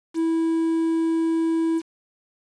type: tone with quantisation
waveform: triangle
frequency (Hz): 327.2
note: E4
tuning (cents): -13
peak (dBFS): -17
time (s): 0.14-1.82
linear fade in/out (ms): 50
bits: 7
effects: resampled to 22050 Hz